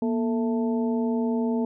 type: harmonic tone with a mistuned harmonic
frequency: 221.3 Hz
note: A3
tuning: 10 cents sharp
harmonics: 1 / 2 / 3 / 4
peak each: -23 / -29 / -36 / -37 dBFS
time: 0.02-1.65 s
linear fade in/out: 2 ms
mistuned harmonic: 1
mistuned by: +120 cents
effects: none